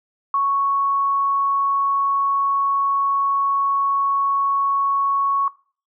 sine tone, 1108.7 Hz, C#6, in tune, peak -16 dBFS, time 0.34-5.48 s, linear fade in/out 2 ms, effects noise-tail reverb RT60 0.4 s tail -20 dB re dry

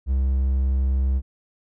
triangle tone, 66.1 Hz, C2, 18 cents sharp, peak -16 dBFS, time 0.06-1.22 s, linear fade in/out 50 ms, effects none

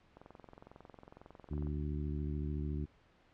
click train, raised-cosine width 1 ms, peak -38 dBFS, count 34, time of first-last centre 0.17-1.67 s, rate 22 Hz
harmonic tone, 73.9 Hz, D2, 11 cents sharp, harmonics 1 / 2 / 3 / 4 / 5, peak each -37 / -40 / -45 / -45 / -49 dBFS, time 1.5-2.86 s, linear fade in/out 20 ms
effects pink hiss -67 dBFS RMS until 3.33 s + low-pass 3000 Hz 12 dB/octave

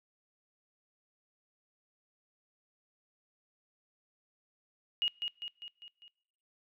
sine tone with echo, 2875 Hz, F7, 50 cents sharp, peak -27 dBFS, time 5.02-5.08 s, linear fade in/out 0 ms, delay 200 ms, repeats 5, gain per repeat -5 dB, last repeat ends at 6.08 s, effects noise-tail reverb RT60 0.9 s tail -25 dB re dry

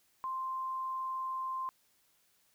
sine tone, 1046.5 Hz, C6, in tune, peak -34 dBFS, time 0.24-1.69 s, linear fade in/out 0 ms, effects white hiss -71 dBFS RMS until 2.54 s

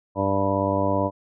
harmonic tone, 98 Hz, G2, in tune, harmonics 1 / 2 / 3 / 4 / 5 / 6 / 7 / 9 / 10, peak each -28 / -30 / -27 / -34 / -30 / -25 / -31 / -33 / -27 dBFS, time 0.15-1.11 s, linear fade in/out 50 ms, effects none

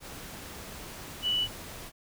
sine tone in noise, 2960 Hz, F#7, in tune, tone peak -25 dBFS, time 1.22-1.48 s, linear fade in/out 50 ms, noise pink, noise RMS -43 dBFS, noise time 0-1.92 s, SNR +15 dB, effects none

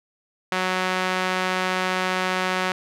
sawtooth tone with band-pass filter, 185 Hz, F#3, in tune, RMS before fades -24 dBFS, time 0.52-2.72 s, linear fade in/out 2 ms, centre 1800 Hz, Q 0.73, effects none

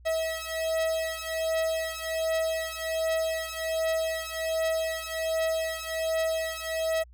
45% pulse beating tone pair, 645 / 646.3 Hz, E5 / E5, -38 / -34 cents, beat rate 1.3 Hz, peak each -30 dBFS, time 0.05-7.04 s, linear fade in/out 20 ms, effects added 60 Hz sine -49 dBFS peak until 7.13 s

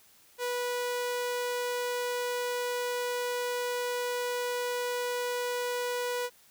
sawtooth tone, 490 Hz, B4, 14 cents flat, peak -26 dBFS, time 0.38-6.3 s, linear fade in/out 50 ms, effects white hiss -60 dBFS RMS until 6.5 s

